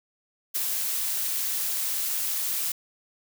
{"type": "noise with ADSR envelope", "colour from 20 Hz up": "blue", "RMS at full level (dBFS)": -24, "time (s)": [0.54, 2.72], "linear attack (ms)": 22, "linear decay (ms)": 4, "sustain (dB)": -4, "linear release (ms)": 3, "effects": []}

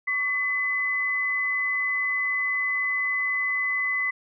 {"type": "tone pair together", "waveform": "sine", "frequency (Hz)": [1127.7, 2014], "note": ["C#6", "B6"], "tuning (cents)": [29, 33], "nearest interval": "minor seventh", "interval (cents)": 1004, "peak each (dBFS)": [-34, -23], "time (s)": [0.07, 4.11], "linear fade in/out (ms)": 10, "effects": []}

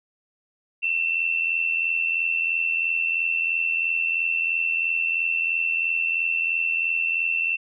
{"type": "tone pair together", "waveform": "sine", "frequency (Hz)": [2625, 2708], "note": ["E7", "E7"], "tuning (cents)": [-8, 46], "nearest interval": "minor second", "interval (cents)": 54, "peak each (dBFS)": [-27, -22], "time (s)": [0.82, 7.57], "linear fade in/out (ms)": 20, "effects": []}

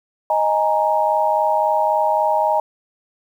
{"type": "chord", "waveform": "sine", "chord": "D# suspended fourth", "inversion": "none", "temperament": "just", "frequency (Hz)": [622.3, 829.7, 933.4], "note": ["D#5", "G#5", "A#5"], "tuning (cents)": [0, -2, 2], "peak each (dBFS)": -19, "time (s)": [0.3, 2.6], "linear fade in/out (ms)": 2, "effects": ["8-bit"]}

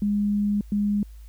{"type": "tone bursts at uneven times", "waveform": "sine", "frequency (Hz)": 205.4, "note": "G#3", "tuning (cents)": -19, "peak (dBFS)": -20, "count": 2, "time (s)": [[0.02, 0.61], [0.72, 1.03]], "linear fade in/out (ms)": 2, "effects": ["added 53 Hz sine -40 dBFS peak until 1.28 s", "white hiss -61 dBFS RMS until 1.28 s"]}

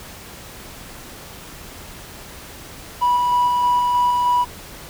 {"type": "tone with tremolo", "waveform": "triangle", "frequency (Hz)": 979, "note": "B5", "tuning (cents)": -15, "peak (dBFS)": -11, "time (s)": [3.01, 4.45], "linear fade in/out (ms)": 20, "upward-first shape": "square", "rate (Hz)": 3.2, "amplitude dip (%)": 25, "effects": ["tanh soft clip ceiling -9 dBFS", "pink hiss -38 dBFS RMS until 4.89 s"]}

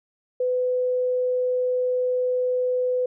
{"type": "tone", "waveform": "sine", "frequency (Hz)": 502, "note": "B4", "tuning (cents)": 28, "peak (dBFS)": -20, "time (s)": [0.4, 3.06], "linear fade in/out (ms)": 5, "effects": []}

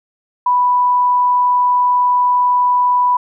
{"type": "tone", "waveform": "sine", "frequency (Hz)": 987.8, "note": "B5", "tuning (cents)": 0, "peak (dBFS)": -10, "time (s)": [0.46, 3.17], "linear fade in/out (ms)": 5, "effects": []}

